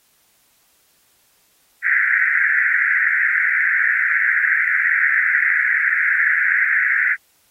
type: band-pass noise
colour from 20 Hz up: white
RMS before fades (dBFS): -17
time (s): 1.82-7.17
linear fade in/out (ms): 50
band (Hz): 1500 to 2100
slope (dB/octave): 96
effects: white hiss -59 dBFS RMS until 7.5 s + AAC 48 kbps